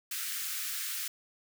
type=high-pass noise; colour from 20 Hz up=white; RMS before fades=-36 dBFS; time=0.11-1.08 s; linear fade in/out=5 ms; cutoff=1300 Hz; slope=48 dB/octave; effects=none